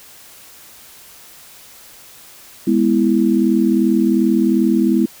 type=chord; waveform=sine; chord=E major; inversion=first; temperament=equal with one note detuned; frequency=206.9 / 246.9 / 329.6 Hz; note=G#3 / B3 / E4; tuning=-6 / 0 / 0 cents; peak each=-16 dBFS; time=2.67-5.06 s; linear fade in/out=5 ms; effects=white hiss -42 dBFS RMS until 5.2 s